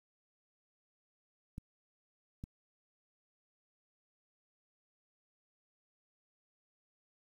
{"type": "clicks", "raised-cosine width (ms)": 5, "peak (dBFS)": -30, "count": 2, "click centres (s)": [1.581, 2.439], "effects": ["10-bit"]}